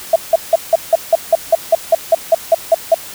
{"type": "tone bursts", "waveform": "sine", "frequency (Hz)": 659.3, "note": "E5", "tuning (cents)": 0, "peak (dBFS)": -4, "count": 15, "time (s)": [0.13, 2.945], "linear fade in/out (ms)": 5, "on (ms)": 29, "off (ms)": 170, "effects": ["white hiss -31 dBFS RMS until 3.14 s"]}